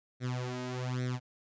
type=tone with flanger; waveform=sawtooth; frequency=125.7 Hz; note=B2; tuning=31 cents sharp; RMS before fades=-35 dBFS; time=0.2-1.2 s; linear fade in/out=50 ms; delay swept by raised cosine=0.51 to 3.21 ms; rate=1.2 Hz; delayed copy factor=+0.9; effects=resampled to 16000 Hz